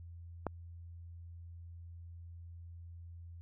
click, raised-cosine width 1 ms, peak -20 dBFS, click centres 0.467 s, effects added 85 Hz sine -47 dBFS peak until 3.41 s

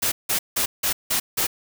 white noise bursts, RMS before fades -22 dBFS, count 6, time 0.02-1.47 s, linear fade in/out 10 ms, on 100 ms, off 170 ms, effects none

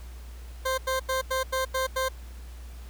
20% pulse tone bursts, 523.3 Hz, C5, in tune, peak -20 dBFS, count 7, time 0.65-2.088 s, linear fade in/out 10 ms, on 130 ms, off 88 ms, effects added 60 Hz sine -39 dBFS peak until 2.89 s + pink hiss -53 dBFS RMS until 2.89 s

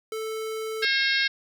square tone, 440 Hz, A4, in tune, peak -30 dBFS, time 0.12-0.85 s, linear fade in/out 2 ms
harmonic tone, 539 Hz, C#5, 49 cents flat, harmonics 3 / 4 / 5 / 6 / 7 / 8 / 9 / 10, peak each -25 / -27 / -32 / -33 / -29 / -31 / -34 / -34 dBFS, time 0.82-1.28 s, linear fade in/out 10 ms
effects none

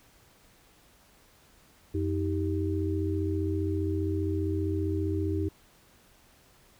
sine tone cluster, 89.8 / 315.1 / 390.2 Hz, F2 / D#4 / G4, +49 / +22 / -8 cents, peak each -29 / -31 / -33 dBFS, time 1.94-5.49 s, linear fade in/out 10 ms, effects pink hiss -60 dBFS RMS until 6.79 s

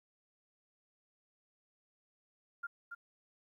sine tone with echo, 1400 Hz, F6, 4 cents sharp, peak -37 dBFS, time 2.63-2.67 s, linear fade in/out 10 ms, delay 280 ms, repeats 1, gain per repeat -5 dB, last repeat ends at 2.95 s, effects 13-bit

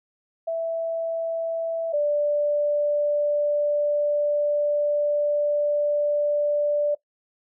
sine tone pair in turn, 659.3 / 587.4 Hz, E5 / D5, 0 / 0 cents, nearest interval major second, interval 200 cents, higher first, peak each -23 / -19 dBFS, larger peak second, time 0.47-1.93 / 1.93-6.95 s, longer second, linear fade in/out 10 ms, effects noise-tail reverb RT60 0.1 s tail -19 dB re dry

